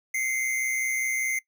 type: tone pair together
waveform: square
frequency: 2077 / 2202 Hz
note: C7 / C#7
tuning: -13 / -12 cents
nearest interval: minor second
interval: 101 cents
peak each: -27 / -33 dBFS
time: 0.14-1.39 s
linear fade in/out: 5 ms
effects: noise-tail reverb RT60 0.1 s tail -21 dB re dry